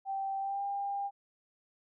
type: tone with pitch glide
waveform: sine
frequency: 780 to 800.1 Hz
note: G5 to G5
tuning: -9 to +35 cents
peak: -32 dBFS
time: 0.05-1.11 s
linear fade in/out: 50 ms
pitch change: +44 cents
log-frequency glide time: 0.39-0.63 s
effects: none